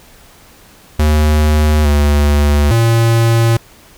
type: tone with pitch steps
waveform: square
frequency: 76 / 73 / 115.1 Hz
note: D#2 / D2 / A#2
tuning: -40 / -10 / -22 cents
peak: -9 dBFS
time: 0.99-3.57 s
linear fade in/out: 5 ms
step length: 860 ms
effects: pink hiss -43 dBFS RMS until 3.97 s

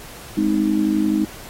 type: chord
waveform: sine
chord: Ab major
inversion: none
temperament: just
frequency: 207.7 / 259.6 / 311.5 Hz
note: Ab3 / C4 / Eb4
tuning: 0 / -13 / +2 cents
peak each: -20 / -24 / -18 dBFS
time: 0.37-1.25 s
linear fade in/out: 5 ms
effects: pink hiss -39 dBFS RMS until 1.49 s + AAC 48 kbps

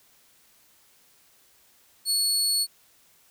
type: tone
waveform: 25% pulse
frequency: 4393 Hz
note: C#8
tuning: 16 cents flat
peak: -17 dBFS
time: 2.05-2.67 s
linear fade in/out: 50 ms
effects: white hiss -60 dBFS RMS until 3.3 s

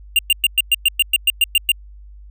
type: tone bursts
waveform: square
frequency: 2794 Hz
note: F7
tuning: in tune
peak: -11 dBFS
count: 12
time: 0.16-1.718 s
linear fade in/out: 2 ms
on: 29 ms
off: 110 ms
effects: added 50 Hz sine -37 dBFS peak until 2.3 s

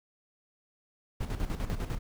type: noise with tremolo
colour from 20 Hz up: brown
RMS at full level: -30 dBFS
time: 1.2-1.99 s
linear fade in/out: 10 ms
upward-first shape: square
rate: 10 Hz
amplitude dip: 65%
effects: none

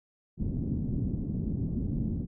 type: low-pass noise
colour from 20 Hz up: white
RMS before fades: -31 dBFS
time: 0.37-2.27 s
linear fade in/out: 50 ms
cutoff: 250 Hz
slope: 24 dB/octave
effects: none

